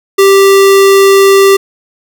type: tone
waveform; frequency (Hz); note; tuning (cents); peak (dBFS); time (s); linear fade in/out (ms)
square; 392; G4; 0; -3; 0.18-1.57; 10
effects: none